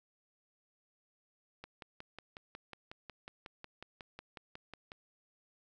click train, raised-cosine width 0.3 ms, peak -30 dBFS, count 19, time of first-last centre 1.64-4.919 s, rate 5.49 Hz, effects none

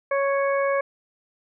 harmonic tone, 554.4 Hz, C#5, in tune, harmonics 1 / 2 / 3 / 4, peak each -21 / -27 / -31 / -33 dBFS, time 0.11-0.81 s, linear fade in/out 5 ms, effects none

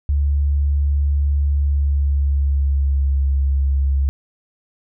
sine tone with pitch glide, 71.4 to 68.61 Hz, D2 to C#2, -48 to -17 cents, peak -14 dBFS, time 0.09-4.09 s, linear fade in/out 0 ms, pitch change -69 cents, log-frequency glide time 1.51-3.21 s, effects none

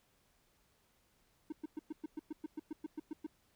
triangle tone bursts, 308.1 Hz, D#4, 17 cents flat, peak -36 dBFS, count 14, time 1.5-3.266 s, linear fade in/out 5 ms, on 24 ms, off 110 ms, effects pink hiss -73 dBFS RMS until 3.55 s

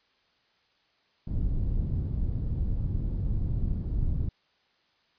pink low-pass noise, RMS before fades -28 dBFS, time 1.27-4.29 s, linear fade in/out 5 ms, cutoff 130 Hz, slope 12 dB/octave, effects white hiss -68 dBFS RMS until 5.18 s + resampled to 11025 Hz

